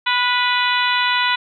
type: harmonic tone with a mistuned harmonic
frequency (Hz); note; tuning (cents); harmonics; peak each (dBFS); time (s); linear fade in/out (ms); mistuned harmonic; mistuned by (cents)
493.9; B4; 0; 2 / 3 / 4 / 5 / 6 / 7 / 8; -20 / -22 / -23 / -24 / -25 / -25 / -26; 0.06-1.36; 10; 3; -22
effects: none